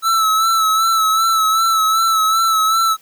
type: tone with vibrato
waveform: square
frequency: 1313 Hz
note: E6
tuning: 7 cents flat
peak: -13 dBFS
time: 0.02-2.97 s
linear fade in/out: 50 ms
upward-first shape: sine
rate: 2.6 Hz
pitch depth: 38 cents each way
effects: white hiss -51 dBFS RMS until 3.01 s + high-pass 100 Hz 12 dB/octave